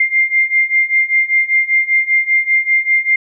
sine beating tone pair, 2102 / 2107.1 Hz, C7 / C7, +7 / +12 cents, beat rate 5.1 Hz, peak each -15 / -13 dBFS, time 0-3.16 s, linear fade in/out 5 ms, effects none

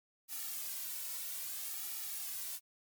blue noise with flanger, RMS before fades -41 dBFS, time 0.28-2.6 s, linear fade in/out 50 ms, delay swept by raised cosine 1.9 to 2.48 ms, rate 0.61 Hz, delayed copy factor -0.6, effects MP3 96 kbps

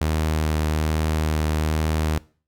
sawtooth tone with vibrato, 77.78 Hz, D#2, in tune, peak -16 dBFS, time 0.01-2.18 s, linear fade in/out 0 ms, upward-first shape sine, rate 1.2 Hz, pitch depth 12 cents each way, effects noise-tail reverb RT60 0.4 s tail -21 dB re dry

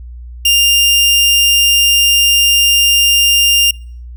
sawtooth tone, 2800 Hz, F7, 4 cents sharp, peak -4 dBFS, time 0.45-3.71 s, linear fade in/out 5 ms, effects noise-tail reverb RT60 0.5 s tail -26 dB re dry + added 60 Hz sine -27 dBFS peak until 4.16 s

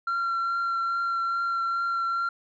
sine tone with vibrato, 1369 Hz, F6, 35 cents flat, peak -22 dBFS, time 0.07-2.29 s, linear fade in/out 5 ms, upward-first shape triangle, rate 2.4 Hz, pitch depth 14 cents each way, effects tanh soft clip ceiling -23 dBFS

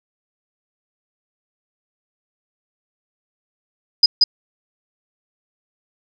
sine tone with echo, 4978 Hz, D#8, in tune, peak -6 dBFS, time 4.03-4.06 s, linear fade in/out 5 ms, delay 180 ms, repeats 1, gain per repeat -2 dB, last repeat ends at 4.24 s, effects none

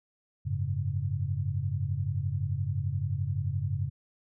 sine chord, F# suspended second, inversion none, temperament just, 92.5 / 104.06 / 138.75 Hz, F#2 / G#2 / C#3, 0 / +4 / +2 cents, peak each -32 dBFS, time 0.45-3.9 s, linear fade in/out 20 ms, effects none

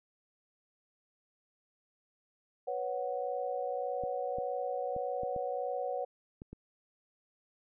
sine chord, B suspended second, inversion none, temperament just, 493.9 / 555.6 / 740.8 Hz, B4 / C#5 / F#5, 0 / +4 / +2 cents, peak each -37 dBFS, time 2.67-6.05 s, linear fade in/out 10 ms
clicks, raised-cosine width 3 ms, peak -32 dBFS, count 7, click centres 4.037 / 4.385 / 4.964 / 5.234 / 5.363 / 6.419 / 6.53 s
effects none

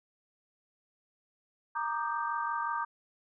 sine chord, Eb major seventh, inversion second, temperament equal with one note detuned, 932.3 / 1174.7 / 1220.3 / 1568 Hz, Bb5 / D6 / Eb6 / G6, 0 / 0 / -34 / 0 cents, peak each -34 / -36 / -37 / -38 dBFS, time 1.75-2.85 s, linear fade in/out 10 ms, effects none

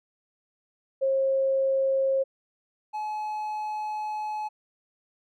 sine / triangle tone pair in turn, 537 / 852.4 Hz, C5 / G#5, +45 / +45 cents, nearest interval minor sixth, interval 800 cents, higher second, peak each -21 / -27 dBFS, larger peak first, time 1.01-2.24 / 2.93-4.49 s, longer second, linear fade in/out 20 ms, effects none

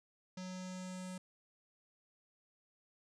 square tone with low-pass filter sweep, 184.5 Hz, F#3, 5 cents flat, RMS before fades -45 dBFS, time 0.37-1.18 s, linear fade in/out 5 ms, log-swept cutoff 5700 to 8900 Hz, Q 2.9, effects none

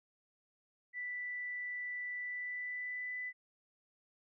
sine tone with pitch glide, 1975.5 to 1995 Hz, B6 to B6, 0 to +17 cents, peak -38 dBFS, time 0.93-3.33 s, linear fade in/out 50 ms, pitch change +17 cents, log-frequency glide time 2.19-3.18 s, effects none

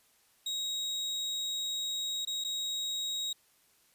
35% pulse tone with dropouts, 3794 Hz, A#7, 30 cents sharp, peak -30 dBFS, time 0.46-3.33 s, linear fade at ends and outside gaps 5 ms, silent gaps 2.251-2.272 / 2.44-2.446 s, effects white hiss -67 dBFS RMS until 3.94 s + resampled to 32000 Hz

